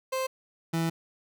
30% pulse tone pair in turn, 523.3 / 164.83 Hz, C5 / E3, 0 / 0 cents, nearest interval octave + minor sixth, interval 2000 cents, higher first, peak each -25 / -23 dBFS, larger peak second, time 0.12-0.27 / 0.73-0.9 s, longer second, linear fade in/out 10 ms, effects none

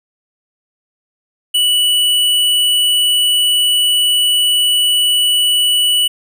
square tone, 2954 Hz, F#7, 3 cents flat, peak -11 dBFS, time 1.54-6.08 s, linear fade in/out 10 ms, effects none

